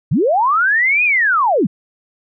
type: linear two-way sweep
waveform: sine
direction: up then down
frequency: 104.9 to 2529 to 140.3 Hz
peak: -11 dBFS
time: 0.11-1.67 s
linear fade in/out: 10 ms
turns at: 1.04 s
effects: none